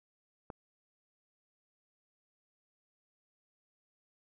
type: click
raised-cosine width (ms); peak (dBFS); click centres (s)
1; -28; 0.502
effects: none